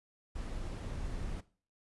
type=noise; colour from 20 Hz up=brown; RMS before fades=-39 dBFS; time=0.35-1.41 s; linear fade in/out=10 ms; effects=noise-tail reverb RT60 0.4 s tail -18 dB re dry + resampled to 24000 Hz